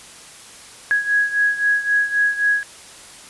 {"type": "beating tone pair", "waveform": "sine", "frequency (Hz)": [1661.2, 1665], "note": ["G#6", "G#6"], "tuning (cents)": [0, 4], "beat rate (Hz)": 3.8, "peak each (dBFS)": [-17, -21], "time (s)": [0.91, 2.63], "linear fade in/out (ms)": 0, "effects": ["white hiss -41 dBFS RMS until 3.29 s", "resampled to 24000 Hz"]}